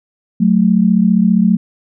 sine tone pair together, 185 / 220 Hz, F#3 / A3, 0 / 0 cents, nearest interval minor third, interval 300 cents, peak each -11 dBFS, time 0.4-1.57 s, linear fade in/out 10 ms, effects none

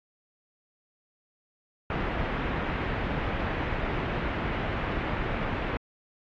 pink low-pass noise, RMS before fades -30 dBFS, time 1.9-5.77 s, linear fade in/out 2 ms, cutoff 2500 Hz, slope 24 dB/octave, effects AAC 48 kbps

